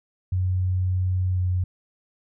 sine tone with pitch glide, 92.1 to 90.94 Hz, F#2 to F#2, -7 to -29 cents, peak -20 dBFS, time 0.32-1.64 s, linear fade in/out 5 ms, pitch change -22 cents, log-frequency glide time 1.32-1.4 s, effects none

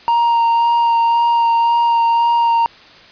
triangle tone with vibrato, 932.3 Hz, A#5, in tune, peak -9 dBFS, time 0.08-2.66 s, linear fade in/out 0 ms, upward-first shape sine, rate 1.9 Hz, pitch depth 12 cents each way, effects white hiss -42 dBFS RMS until 3.11 s + resampled to 11025 Hz

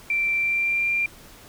sine tone with pitch glide, 2349 to 2382 Hz, D7 to D7, 0 to +24 cents, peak -20 dBFS, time 0.1-1.06 s, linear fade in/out 2 ms, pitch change +24 cents, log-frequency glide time 0.38-0.88 s, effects pink hiss -47 dBFS RMS until 1.48 s

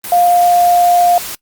sine tone in noise, 704 Hz, F5, 14 cents sharp, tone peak -7 dBFS, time 0.12-1.18 s, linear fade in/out 2 ms, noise white, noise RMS -25 dBFS, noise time 0.04-1.35 s, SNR +15 dB, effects noise-tail reverb RT60 0.1 s tail -22 dB re dry + Opus 32 kbps

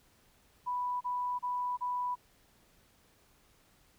sine tone bursts, 987.8 Hz, B5, in tune, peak -31 dBFS, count 4, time 0.66-2.156 s, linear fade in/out 20 ms, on 350 ms, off 32 ms, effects pink hiss -66 dBFS RMS until 3.98 s

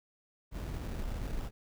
brown noise with sample-and-hold, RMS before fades -37 dBFS, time 0.51-1.51 s, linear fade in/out 50 ms, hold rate 2100 Hz, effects none

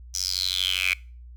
10% pulse tone with high-pass filter sweep, 92.5 Hz, F#2, in tune, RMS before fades -26 dBFS, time 0.14-0.94 s, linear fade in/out 5 ms, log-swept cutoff 5800 to 2300 Hz, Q 7.9, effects noise-tail reverb RT60 0.4 s tail -24 dB re dry + added 60 Hz sine -41 dBFS peak until 1.36 s

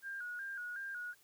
sine tone with vibrato, 1523 Hz, F#6, 50 cents sharp, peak -40 dBFS, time 0.02-1.15 s, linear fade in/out 50 ms, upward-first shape square, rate 2.7 Hz, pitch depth 81 cents each way, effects white hiss -67 dBFS RMS until 1.23 s

